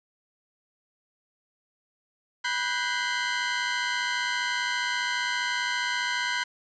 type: tone cluster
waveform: 30% pulse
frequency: 977 / 1490 / 1585 / 2066 Hz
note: B5 / F#6 / G6 / C7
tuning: -19 / +12 / +19 / -22 cents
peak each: -29 dBFS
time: 2.44-6.44 s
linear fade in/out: 10 ms
effects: resampled to 16000 Hz + 8-bit